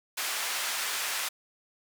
pink band-pass noise, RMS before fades -32 dBFS, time 0.17-1.29 s, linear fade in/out 10 ms, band 1200 to 15000 Hz, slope 12 dB/octave, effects none

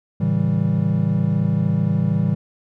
triangle chord, A dominant seventh, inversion none, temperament equal with one note detuned, 110 / 138.59 / 162.54 / 196 Hz, A2 / C#3 / E3 / G3, 0 / 0 / -24 / 0 cents, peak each -21 / -22 / -18 / -20 dBFS, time 0.2-2.35 s, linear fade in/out 10 ms, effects none

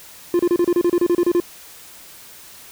triangle tone bursts, 349.2 Hz, F4, in tune, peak -11 dBFS, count 13, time 0.34-1.401 s, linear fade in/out 2 ms, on 53 ms, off 31 ms, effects white hiss -42 dBFS RMS until 2.71 s

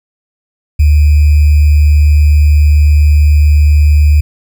sine tone with sample-and-hold, 74.4 Hz, D2, 23 cents sharp, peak -3 dBFS, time 0.79-4.21 s, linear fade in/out 10 ms, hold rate 2450 Hz, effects none

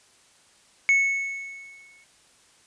triangle tone with exponential decay, 2204 Hz, C#7, 11 cents flat, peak -13 dBFS, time 0.89-2.04 s, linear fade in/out 0 ms, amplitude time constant 250 ms, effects white hiss -58 dBFS RMS until 2.66 s + resampled to 22050 Hz

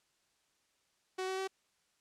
sawtooth tone with pitch steps, 374.1 / 378.4 / 382.8 Hz, F#4 / F#4 / G4, +19 / +39 / -41 cents, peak -31 dBFS, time 1.18-1.477 s, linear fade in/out 10 ms, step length 99 ms, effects white hiss -75 dBFS RMS until 2 s + low-pass 8000 Hz 12 dB/octave

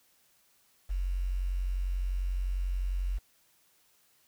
sine tone with quantisation, 45.67 Hz, F#1, 22 cents flat, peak -28 dBFS, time 0.89-3.19 s, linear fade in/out 20 ms, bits 9, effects white hiss -67 dBFS RMS until 4.27 s

